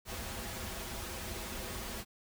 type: noise with comb filter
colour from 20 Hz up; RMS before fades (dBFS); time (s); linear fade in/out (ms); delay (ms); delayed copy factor
pink; -41; 0.05-2.05; 50; 6.8; -0.65
effects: none